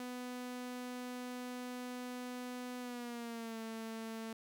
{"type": "tone with pitch glide", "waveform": "sawtooth", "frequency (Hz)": [248.6, 224.1], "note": ["B3", "A3"], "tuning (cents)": [12, 32], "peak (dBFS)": -38, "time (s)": [0, 4.33], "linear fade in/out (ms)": 2, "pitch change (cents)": -180, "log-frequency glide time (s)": [2.8, 3.58], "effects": ["13-bit"]}